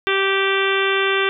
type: harmonic tone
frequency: 389.8 Hz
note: G4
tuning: 10 cents flat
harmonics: 1 / 2 / 3 / 4 / 5 / 6 / 7 / 8 / 9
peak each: -20 / -32 / -24 / -23 / -26 / -26 / -26 / -29 / -28 dBFS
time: 0.07-1.29 s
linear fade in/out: 0 ms
effects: none